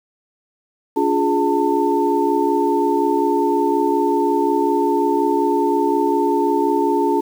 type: tone cluster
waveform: sine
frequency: 287.7 / 351.8 / 417.3 / 895 Hz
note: D4 / F4 / G#4 / A5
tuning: -36 / +13 / +8 / +29 cents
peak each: -20 dBFS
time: 0.96-7.21 s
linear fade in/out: 10 ms
effects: 7-bit